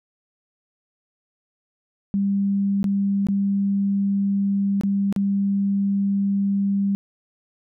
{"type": "tone with dropouts", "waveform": "sine", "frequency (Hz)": 198.5, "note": "G3", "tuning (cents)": 22, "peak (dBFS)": -18, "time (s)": [2.14, 6.95], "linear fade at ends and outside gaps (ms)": 0, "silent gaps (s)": [[2.83, 2.842], [3.269, 3.286], [4.811, 4.835], [5.126, 5.162]], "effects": []}